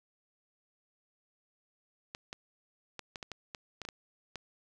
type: clicks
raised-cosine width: 0.2 ms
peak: -23 dBFS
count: 11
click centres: 2.149 / 2.329 / 2.993 / 3.158 / 3.228 / 3.317 / 3.548 / 3.817 / 3.851 / 3.888 / 4.357 s
effects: none